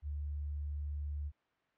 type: tone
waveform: sine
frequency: 73.2 Hz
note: D2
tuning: 5 cents flat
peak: -36 dBFS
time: 0.02-1.32 s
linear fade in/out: 50 ms
effects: white hiss -75 dBFS RMS until 1.77 s + low-pass 2000 Hz 12 dB/octave